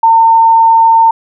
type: tone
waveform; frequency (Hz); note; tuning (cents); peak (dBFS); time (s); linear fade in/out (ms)
sine; 907; A#5; -48; -3; 0.03-1.11; 5
effects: none